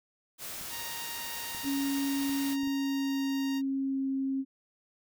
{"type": "noise", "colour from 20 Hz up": "white", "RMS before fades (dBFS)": -40, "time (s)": [0.38, 2.57], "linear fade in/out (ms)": 50}
{"type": "clicks", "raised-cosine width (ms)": 3, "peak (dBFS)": -37, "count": 6, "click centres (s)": [0.612, 1.548, 1.647, 2.294, 2.633, 2.674]}
{"type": "tone", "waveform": "10% pulse", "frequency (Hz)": 932.3, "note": "A#5", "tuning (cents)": 0, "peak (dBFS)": -31, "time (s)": [0.69, 3.62], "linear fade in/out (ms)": 50}
{"type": "tone with pitch glide", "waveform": "sine", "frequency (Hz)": [277.2, 268.8], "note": ["C#4", "C4"], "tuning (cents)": [0, 47], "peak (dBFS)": -28, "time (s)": [1.63, 4.45], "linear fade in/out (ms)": 50, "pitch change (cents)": -53, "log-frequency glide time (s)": [2.39, 4.08]}
{"effects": []}